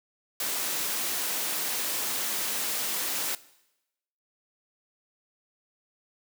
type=noise; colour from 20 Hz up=white; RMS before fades=-30 dBFS; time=0.4-3.35 s; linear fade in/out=2 ms; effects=noise-tail reverb RT60 0.9 s tail -19 dB re dry + high-pass 200 Hz 12 dB/octave